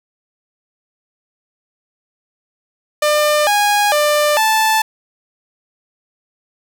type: tone with pitch steps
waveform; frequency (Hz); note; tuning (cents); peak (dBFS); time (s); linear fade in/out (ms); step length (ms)
sawtooth; 599 / 824 / 595 / 877; D5 / G#5 / D5 / A5; +34 / -14 / +22 / -6; -8; 3.02-4.82; 5; 450
effects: none